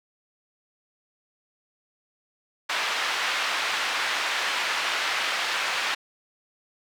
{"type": "band-pass noise", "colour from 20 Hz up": "pink", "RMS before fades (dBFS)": -27, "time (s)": [2.69, 5.95], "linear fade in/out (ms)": 10, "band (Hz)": [1200, 3600], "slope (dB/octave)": 12, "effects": []}